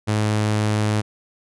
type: tone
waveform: sawtooth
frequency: 106.5 Hz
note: G#2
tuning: 44 cents sharp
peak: -14 dBFS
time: 0.07-1.02 s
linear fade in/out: 20 ms
effects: resampled to 24000 Hz